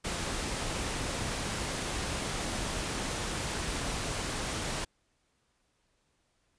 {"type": "noise", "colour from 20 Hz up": "pink", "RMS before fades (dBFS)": -34, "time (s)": [0.04, 4.85], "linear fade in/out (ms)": 10, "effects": ["pink hiss -74 dBFS RMS until 6.58 s", "resampled to 22050 Hz"]}